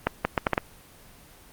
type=accelerating click train; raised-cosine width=0.5 ms; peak=-6 dBFS; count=6; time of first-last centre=0.07-0.579 s; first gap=180 ms; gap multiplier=0.71; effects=pink hiss -51 dBFS RMS until 1.52 s + Opus 24 kbps